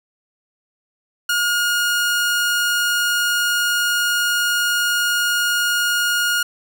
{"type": "tone", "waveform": "sawtooth", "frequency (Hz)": 1430, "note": "F6", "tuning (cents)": 41, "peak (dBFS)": -13, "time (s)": [1.29, 6.43], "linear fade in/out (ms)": 5, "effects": []}